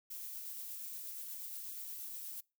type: noise with tremolo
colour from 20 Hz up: violet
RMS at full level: -44 dBFS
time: 0.1-2.41 s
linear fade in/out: 10 ms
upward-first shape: triangle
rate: 8.4 Hz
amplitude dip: 25%
effects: noise-tail reverb RT60 0.3 s tail -26 dB re dry